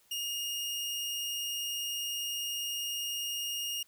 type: tone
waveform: sawtooth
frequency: 2845 Hz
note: F7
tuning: 31 cents sharp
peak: -30 dBFS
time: 0.11-3.83 s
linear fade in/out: 5 ms
effects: white hiss -66 dBFS RMS until 3.87 s